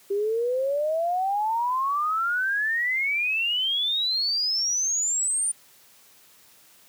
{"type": "exponential sweep", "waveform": "sine", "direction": "up", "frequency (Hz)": [392, 9270], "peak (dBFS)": -22, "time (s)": [0.1, 5.52], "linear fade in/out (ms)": 10, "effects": ["white hiss -55 dBFS RMS until 6.88 s", "high-pass 100 Hz 12 dB/octave"]}